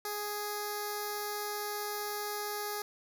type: tone with notch filter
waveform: 5% pulse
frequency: 415.3 Hz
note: G#4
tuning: in tune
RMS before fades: -37 dBFS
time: 0.05-2.82 s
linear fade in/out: 2 ms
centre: 2900 Hz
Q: 0.54
effects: none